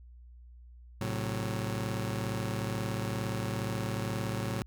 sawtooth chord, F# diminished, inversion first, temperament just, 111 / 133.2 / 185 Hz, A2 / C3 / F#3, +16 / +31 / 0 cents, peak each -30 / -34 / -34 dBFS, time 1.01-4.62 s, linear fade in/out 0 ms, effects added 60 Hz sine -49 dBFS peak until 4.66 s

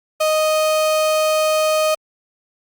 35% pulse tone, 622.3 Hz, D#5, in tune, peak -13 dBFS, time 0.2-1.95 s, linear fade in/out 10 ms, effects Opus 48 kbps

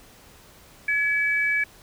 sine tone pair together, 1690 / 2292 Hz, G#6 / D7, +30 / -43 cents, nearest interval perfect fourth, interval 527 cents, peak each -24 / -22 dBFS, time 0.88-1.64 s, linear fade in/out 5 ms, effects pink hiss -51 dBFS RMS until 1.82 s

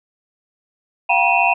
sine tone cluster, 702 / 775 / 958 / 2509 / 2695 Hz, F5 / G5 / A#5 / D#7 / E7, +9 / -20 / +47 / +14 / +38 cents, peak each -19 dBFS, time 1.09-1.54 s, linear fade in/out 10 ms, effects none

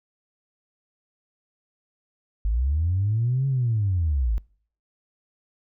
sine linear two-way sweep, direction up then down, 49 to 138 to 49 Hz, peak -19 dBFS, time 2.45-4.38 s, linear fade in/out 0 ms, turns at 3.47 s, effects noise-tail reverb RT60 0.5 s tail -25 dB re dry + tanh soft clip ceiling -15 dBFS

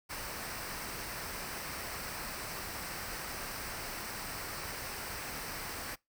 pink noise with comb filter, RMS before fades -41 dBFS, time 0.09-5.96 s, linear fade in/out 20 ms, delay 0.29 ms, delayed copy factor -0.5, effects noise-tail reverb RT60 0.2 s tail -24 dB re dry

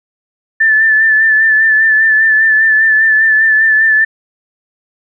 sine tone with vibrato, 1760 Hz, A6, in tune, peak -6 dBFS, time 0.6-4.05 s, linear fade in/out 10 ms, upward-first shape sine, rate 5 Hz, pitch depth 31 cents each way, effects none

